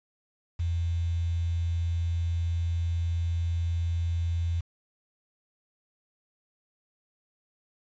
sine tone with quantisation, 84.6 Hz, E2, 45 cents sharp, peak -25 dBFS, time 0.59-4.61 s, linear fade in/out 10 ms, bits 8, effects resampled to 16000 Hz

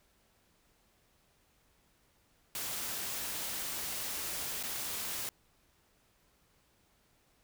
white noise with dropouts, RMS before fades -38 dBFS, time 2.55-5.29 s, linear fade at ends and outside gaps 1 ms, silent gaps 4.628-4.635 s, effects pink hiss -70 dBFS RMS until 7.43 s

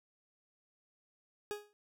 40% pulse tone with exponential decay, 415.3 Hz, G#4, in tune, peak -33 dBFS, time 1.51-1.73 s, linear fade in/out 0 ms, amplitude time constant 46 ms, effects none

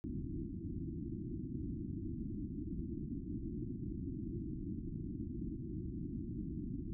white low-pass noise, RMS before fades -42 dBFS, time 0.04-6.93 s, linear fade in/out 0 ms, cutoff 340 Hz, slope 96 dB/octave, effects none

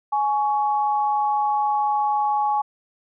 sine tone pair together, 838.3 / 1119 Hz, G#5 / C#6, +16 / +16 cents, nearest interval perfect fourth, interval 500 cents, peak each -19 / -26 dBFS, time 0.12-2.62 s, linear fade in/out 10 ms, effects none

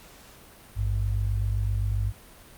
sine tone pair together, 53.66 / 101.3 Hz, A1 / G#2, -43 / -43 cents, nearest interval major seventh, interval 1100 cents, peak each -26 dBFS, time 0.75-2.13 s, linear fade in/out 50 ms, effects pink hiss -50 dBFS RMS until 2.57 s + Opus 48 kbps

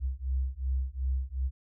sine beating tone pair, 64.1 / 66.8 Hz, C2 / C2, -35 / +36 cents, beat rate 2.7 Hz, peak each -31 dBFS, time 0-1.51 s, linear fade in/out 50 ms, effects none

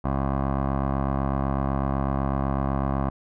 15% pulse tone with low-pass filter, 68 Hz, C#2, 33 cents flat, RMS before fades -25 dBFS, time 0.04-3.1 s, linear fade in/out 10 ms, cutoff 1000 Hz, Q 2.6, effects none

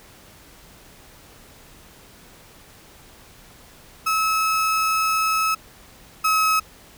35% pulse tone pair in turn, 1294 / 1282.8 Hz, E6 / E6, -32 / -48 cents, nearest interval unison, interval 16 cents, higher first, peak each -17 / -15 dBFS, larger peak second, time 4.06-5.55 / 6.24-6.6 s, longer first, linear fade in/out 10 ms, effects pink hiss -48 dBFS RMS until 6.97 s

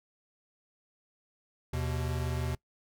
square tone pair together, 78.91 / 125.4 Hz, D#2 / B2, +25 / +27 cents, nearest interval minor sixth, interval 802 cents, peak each -34 / -34 dBFS, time 1.73-2.55 s, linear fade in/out 5 ms, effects noise-tail reverb RT60 0.1 s tail -22 dB re dry

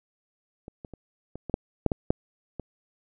clicks, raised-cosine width 2 ms, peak -27 / -26 / -28 / -24 / -21 / -9 / -7 / -12 / -7 / -20 dBFS, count 10, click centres 0.681 / 0.848 / 0.937 / 1.356 / 1.497 / 1.541 / 1.863 / 1.918 / 2.105 / 2.597 s, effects none

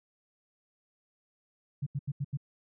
sine tone bursts, 140.5 Hz, C#3, 24 cents sharp, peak -29 dBFS, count 5, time 1.82-2.373 s, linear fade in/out 10 ms, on 45 ms, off 82 ms, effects none

